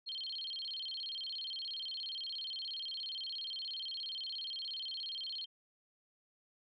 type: tone with vibrato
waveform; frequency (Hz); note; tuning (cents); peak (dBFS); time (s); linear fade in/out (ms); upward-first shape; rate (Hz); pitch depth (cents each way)
sine; 3662; A#7; -32; -39; 0.06-5.46; 20; square; 17; 260
effects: none